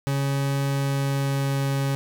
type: tone with pitch glide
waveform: 40% pulse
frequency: 138.59 to 137.63 Hz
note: C#3 to C#3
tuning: 0 to -12 cents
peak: -21 dBFS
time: 0.07-1.95 s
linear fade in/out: 0 ms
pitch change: -12 cents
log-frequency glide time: 0.84-1.68 s
effects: none